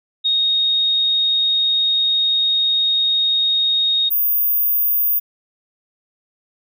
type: tone pair in turn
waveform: sine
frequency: 3729 / 14916 Hz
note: A#7 / A#9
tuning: 0 / 0 cents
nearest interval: 2 octaves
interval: 2400 cents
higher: second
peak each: -14 dBFS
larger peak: neither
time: 0.24-4.1 / 4.1-5.2 s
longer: first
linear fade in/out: 20 ms
effects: none